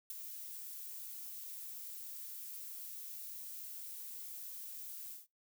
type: noise with ADSR envelope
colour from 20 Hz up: violet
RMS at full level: -40 dBFS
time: 0.1-5.27 s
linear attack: 4 ms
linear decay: 14 ms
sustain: -7 dB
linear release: 160 ms
effects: noise-tail reverb RT60 0.2 s tail -23 dB re dry